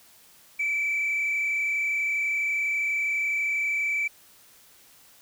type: tone with frequency modulation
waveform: sine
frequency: 2311 Hz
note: D7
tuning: 28 cents flat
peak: -22 dBFS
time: 0.59-4.08 s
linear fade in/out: 10 ms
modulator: 32.2 Hz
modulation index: 1.2
effects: tanh soft clip ceiling -21 dBFS + white hiss -55 dBFS RMS until 5.21 s